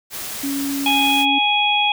white noise, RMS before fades -29 dBFS, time 0.1-1.26 s, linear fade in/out 50 ms
sine tone, 278 Hz, C#4, 5 cents sharp, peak -21 dBFS, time 0.43-1.39 s, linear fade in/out 10 ms
harmonic tone, 830.6 Hz, G#5, in tune, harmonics 1 / 3 / 4, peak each -19 / -19 / -19 dBFS, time 0.86-1.92 s, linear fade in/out 2 ms
effects none

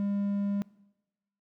triangle tone, 201.2 Hz, G3, 45 cents sharp, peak -25 dBFS, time 0-0.62 s, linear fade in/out 0 ms, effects noise-tail reverb RT60 1.0 s tail -22 dB re dry

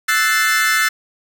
40% pulse chord, F# half-diminished seventh, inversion third, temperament equal with one note detuned, 1318.5 / 1492.9 / 1760 / 2093 Hz, E6 / F#6 / A6 / C7, 0 / +15 / 0 / 0 cents, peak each -19 / -20 / -17 / -19 dBFS, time 0.08-0.89 s, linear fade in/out 10 ms, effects none

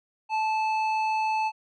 square tone with low-pass filter, 873 Hz, A5, 14 cents flat, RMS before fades -26 dBFS, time 0.29-1.52 s, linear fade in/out 50 ms, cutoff 2800 Hz, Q 0.99, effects none

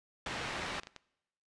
white low-pass noise, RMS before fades -39 dBFS, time 0.26-0.8 s, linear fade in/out 2 ms, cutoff 2500 Hz, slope 12 dB/octave
clicks, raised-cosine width 0.2 ms, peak -28 dBFS, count 5, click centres 0.593 / 0.662 / 0.834 / 0.871 / 0.963 s
effects noise-tail reverb RT60 0.9 s tail -25 dB re dry + resampled to 22050 Hz

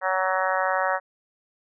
harmonic tone, 187.4 Hz, F#3, 22 cents sharp, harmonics 3 / 4 / 5 / 6 / 7 / 8 / 9 / 10, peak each -27 / -28 / -29 / -30 / -30 / -31 / -32 / -32 dBFS, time 0.01-1 s, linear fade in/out 50 ms, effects none

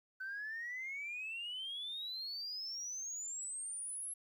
sine exponential sweep, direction up, 1513 to 11175 Hz, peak -39 dBFS, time 0.2-4.14 s, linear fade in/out 10 ms, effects tanh soft clip ceiling -37 dBFS + 12-bit

